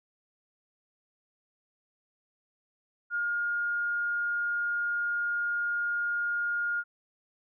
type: tone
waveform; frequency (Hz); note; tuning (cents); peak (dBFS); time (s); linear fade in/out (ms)
sine; 1420; F6; +28; -27; 3.1-6.84; 50
effects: none